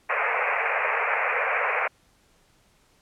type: band-pass noise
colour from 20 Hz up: white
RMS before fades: -25 dBFS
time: 0.09-1.88 s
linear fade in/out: 10 ms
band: 440 to 2500 Hz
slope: 96 dB/octave
effects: pink hiss -62 dBFS RMS until 3.01 s + low-pass 11000 Hz 12 dB/octave